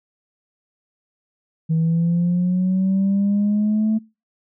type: linear sweep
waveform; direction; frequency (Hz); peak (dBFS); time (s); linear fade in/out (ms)
sine; up; 159.7 to 220; -14; 1.69-3.99; 20
effects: noise-tail reverb RT60 0.3 s tail -26 dB re dry + tanh soft clip ceiling -13 dBFS